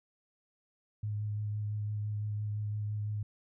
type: tone with vibrato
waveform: sine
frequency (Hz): 105.1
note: G#2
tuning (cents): +21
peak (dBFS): -32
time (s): 1.03-3.23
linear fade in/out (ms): 5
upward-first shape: sine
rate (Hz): 5.9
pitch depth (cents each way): 15
effects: none